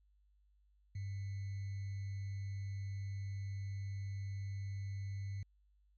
sine tone with sample-and-hold, 98.6 Hz, G2, 11 cents sharp, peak -39 dBFS, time 0.95-5.43 s, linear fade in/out 5 ms, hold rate 2100 Hz, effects added 50 Hz sine -68 dBFS peak until 5.97 s + resampled to 16000 Hz

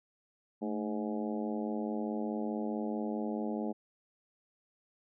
harmonic tone with a mistuned harmonic, 104.7 Hz, G#2, 15 cents sharp, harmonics 2 / 3 / 4 / 5 / 6 / 7 / 8, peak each -35 / -39 / -41 / -43 / -45 / -46 / -47 dBFS, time 0.61-3.73 s, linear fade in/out 20 ms, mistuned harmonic 2, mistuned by +71 cents, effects none

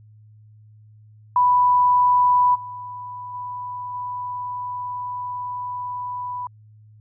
sine tone with level steps, 989 Hz, B5, 2 cents sharp, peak -13 / -31 / -28 / -26 dBFS, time 1.36-6.47 s, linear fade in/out 2 ms, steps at 2.54 / 3.33 / 3.93 s, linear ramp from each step 20 ms, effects added 107 Hz sine -46 dBFS peak until 7 s

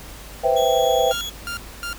sine chord, C major seventh, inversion third, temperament equal, 493.9 / 523.3 / 659.3 / 784 Hz, B4 / C5 / E5 / G5, 0 / 0 / 0 / 0 cents, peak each -21 dBFS, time 0.43-1.13 s, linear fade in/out 20 ms
35% pulse tone, 3354 Hz, G#7, 16 cents sharp, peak -25 dBFS, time 0.56-1.3 s, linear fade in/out 10 ms
sawtooth tone bursts, 1396.9 Hz, F6, in tune, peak -23 dBFS, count 3, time 1.11-1.93 s, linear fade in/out 0 ms, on 100 ms, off 260 ms
effects added 52 Hz sine -40 dBFS peak until 1.98 s + pink hiss -40 dBFS RMS until 1.98 s

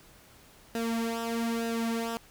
sawtooth tone with flanger, 230 Hz, A#3, 23 cents flat, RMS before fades -31 dBFS, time 0.75-2.17 s, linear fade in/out 0 ms, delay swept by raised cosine 0.9 to 3.9 ms, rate 1.1 Hz, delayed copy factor -0.7, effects pink hiss -56 dBFS RMS until 2.3 s

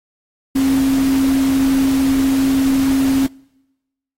sine tone in noise, 268.7 Hz, C4, 46 cents sharp, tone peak -12 dBFS, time 0.55-3.27 s, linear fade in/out 10 ms, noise pink, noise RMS -28 dBFS, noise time 0.55-3.27 s, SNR +13 dB, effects noise-tail reverb RT60 1.0 s tail -26 dB re dry + AAC 48 kbps

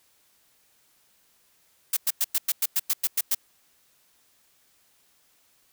blue noise bursts, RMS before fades -23 dBFS, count 11, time 1.93-3.348 s, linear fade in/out 5 ms, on 38 ms, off 100 ms, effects white hiss -64 dBFS RMS until 5.72 s

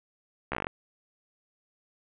slowing click train, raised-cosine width 0.5 ms, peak -15 dBFS, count 9, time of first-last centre 0.52-0.669 s, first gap 14 ms, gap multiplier 1.08, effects resampled to 8000 Hz + 8-bit

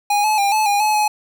square tone with pitch steps, 822 / 858 / 801 / 863 / 814 / 854 / 845 Hz, G#5 / A5 / G5 / A5 / G#5 / G#5 / G#5, -18 / -44 / +37 / -34 / -35 / +48 / +30 cents, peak -15 dBFS, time 0.1-1.08 s, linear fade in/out 5 ms, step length 140 ms, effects 7-bit

